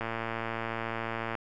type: click train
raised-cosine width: 0.5 ms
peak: -18 dBFS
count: 154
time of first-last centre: 0.01-1.352 s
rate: 114 Hz
effects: none

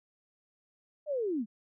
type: linear sweep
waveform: sine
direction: down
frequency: 622.3 to 196 Hz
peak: -29 dBFS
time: 1.06-1.46 s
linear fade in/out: 50 ms
effects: none

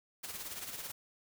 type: noise with tremolo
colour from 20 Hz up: white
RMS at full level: -41 dBFS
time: 0.23-0.92 s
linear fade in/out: 10 ms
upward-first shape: sine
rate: 18 Hz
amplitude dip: 55%
effects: none

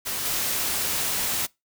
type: noise with level steps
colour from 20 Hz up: white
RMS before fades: -29 / -26 dBFS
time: 0.05-1.47 s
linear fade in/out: 20 ms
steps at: 0.25 s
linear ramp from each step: 5 ms
effects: noise-tail reverb RT60 0.2 s tail -23 dB re dry

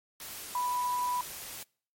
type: tone in noise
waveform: sine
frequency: 987.8 Hz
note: B5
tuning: in tune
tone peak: -28 dBFS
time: 0.55-1.21 s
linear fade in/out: 2 ms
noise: white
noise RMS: -42 dBFS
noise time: 0.2-1.63 s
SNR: +11 dB
effects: noise-tail reverb RT60 0.5 s tail -26 dB re dry + MP3 64 kbps

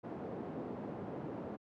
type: band-pass noise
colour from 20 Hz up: pink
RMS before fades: -43 dBFS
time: 0.03-1.57 s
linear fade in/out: 20 ms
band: 190 to 580 Hz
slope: 12 dB/octave
effects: high-pass 80 Hz 12 dB/octave

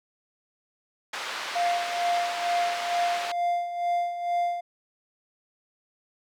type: band-pass noise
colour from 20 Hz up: pink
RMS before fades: -34 dBFS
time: 1.13-3.32 s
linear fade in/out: 5 ms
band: 910 to 4200 Hz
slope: 12 dB/octave
type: tone with tremolo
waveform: triangle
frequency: 698.5 Hz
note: F5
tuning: in tune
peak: -20 dBFS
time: 1.55-4.61 s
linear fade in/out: 10 ms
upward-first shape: sine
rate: 2.2 Hz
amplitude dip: 65%
effects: none

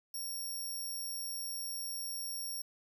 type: tone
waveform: 10% pulse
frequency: 5560 Hz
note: F8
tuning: 9 cents flat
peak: -32 dBFS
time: 0.14-2.62 s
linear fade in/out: 5 ms
effects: none

